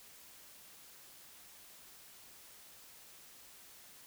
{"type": "silence", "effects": ["white hiss -57 dBFS RMS until 4.06 s"]}